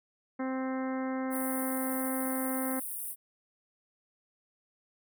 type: harmonic tone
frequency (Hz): 261.6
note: C4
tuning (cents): 0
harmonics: 1 / 2 / 3 / 4 / 5 / 6 / 7 / 8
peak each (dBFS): -32 / -38 / -42 / -44 / -46 / -48 / -49 / -50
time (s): 0.39-2.8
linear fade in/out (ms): 10
type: high-pass noise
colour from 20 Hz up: pink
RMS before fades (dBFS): -38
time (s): 1.3-3.16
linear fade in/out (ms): 50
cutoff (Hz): 8900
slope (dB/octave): 96
effects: none